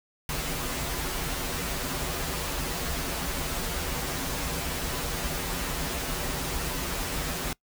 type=noise with comb filter; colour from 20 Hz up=pink; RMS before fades=-31 dBFS; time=0.29-7.53 s; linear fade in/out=2 ms; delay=9.5 ms; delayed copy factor=-0.9; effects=noise-tail reverb RT60 0.1 s tail -23 dB re dry